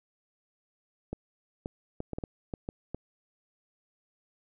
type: clicks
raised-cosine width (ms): 2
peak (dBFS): -21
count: 9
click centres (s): 1.13 / 1.659 / 2.004 / 2.133 / 2.185 / 2.238 / 2.538 / 2.689 / 2.946
effects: none